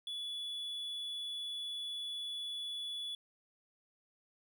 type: tone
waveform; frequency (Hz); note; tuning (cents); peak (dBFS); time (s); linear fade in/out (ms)
triangle; 3424; A7; -48; -37; 0.07-3.15; 2
effects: none